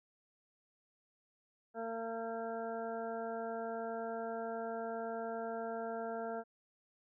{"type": "harmonic tone", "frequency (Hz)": 227.6, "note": "A#3", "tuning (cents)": -41, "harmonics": [1, 2, 3, 4, 6, 7], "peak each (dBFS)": [-46, -42, -41, -50, -49, -53], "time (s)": [1.74, 6.44], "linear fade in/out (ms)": 50, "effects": []}